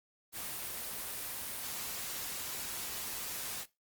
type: noise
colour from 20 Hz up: white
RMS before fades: -40 dBFS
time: 0.32-3.66 s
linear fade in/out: 50 ms
effects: noise-tail reverb RT60 0.2 s tail -17 dB re dry + Opus 24 kbps